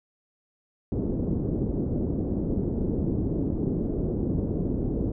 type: low-pass noise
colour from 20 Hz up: white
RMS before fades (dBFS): -27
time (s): 0.92-5.12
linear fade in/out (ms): 2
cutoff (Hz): 360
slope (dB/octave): 24
effects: none